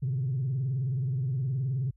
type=tone with vibrato; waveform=sine; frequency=130.4 Hz; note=C3; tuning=5 cents flat; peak=-25 dBFS; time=0.02-1.91 s; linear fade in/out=10 ms; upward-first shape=sine; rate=19 Hz; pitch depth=160 cents each way; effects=tanh soft clip ceiling -23 dBFS + added 50 Hz sine -59 dBFS peak until 1.96 s